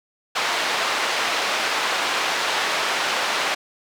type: band-pass noise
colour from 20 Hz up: pink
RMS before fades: -23 dBFS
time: 0.35-3.55 s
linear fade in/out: 10 ms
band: 720 to 4400 Hz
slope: 12 dB/octave
effects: none